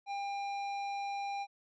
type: tone with hard clipping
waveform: triangle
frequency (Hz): 800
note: G5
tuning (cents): +35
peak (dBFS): -37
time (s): 0.06-1.47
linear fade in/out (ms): 50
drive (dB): 15
effects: resampled to 16000 Hz